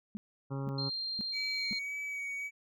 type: tone bursts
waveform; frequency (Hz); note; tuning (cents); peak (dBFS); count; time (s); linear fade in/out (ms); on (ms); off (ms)
sine; 209.1; G#3; +12; -36; 4; 0.15-1.73; 0; 20; 500
type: harmonic tone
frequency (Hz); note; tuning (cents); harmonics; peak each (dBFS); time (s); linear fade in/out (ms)
136.9; C#3; -21; 1 / 2 / 3 / 4 / 6 / 7 / 8 / 9 / 10; -35 / -41 / -45 / -47 / -51 / -52 / -53 / -54 / -55; 0.5-0.9; 20
type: tone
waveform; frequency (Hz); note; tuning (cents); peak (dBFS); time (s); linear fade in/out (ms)
sine; 4186; C8; 0; -34; 0.78-1.79; 5
type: tone with vibrato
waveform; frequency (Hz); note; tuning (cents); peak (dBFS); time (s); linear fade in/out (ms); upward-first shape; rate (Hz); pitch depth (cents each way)
triangle; 2268; C#7; +39; -34; 1.32-2.51; 50; sine; 1.8; 18
effects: none